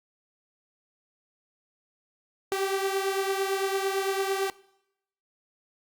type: beating tone pair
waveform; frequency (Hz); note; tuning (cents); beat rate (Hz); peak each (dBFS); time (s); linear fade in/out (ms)
sawtooth; 386.5 / 395.4; G4 / G4; -24 / +15; 8.9; -23 / -28; 2.52-4.5; 0
effects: noise-tail reverb RT60 0.8 s tail -21 dB re dry + Opus 48 kbps